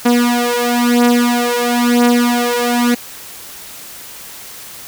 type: beating tone pair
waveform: sawtooth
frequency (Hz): 240.6 / 241.6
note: B3 / B3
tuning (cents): -45 / -38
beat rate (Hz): 1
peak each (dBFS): -10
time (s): 0.05-2.95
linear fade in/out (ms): 10
effects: white hiss -33 dBFS RMS until 4.87 s

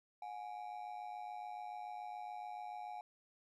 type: ring-modulated tone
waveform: triangle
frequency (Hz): 779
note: G5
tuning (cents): -11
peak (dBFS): -39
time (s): 0.22-3.01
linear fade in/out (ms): 2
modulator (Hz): 53.5
effects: none

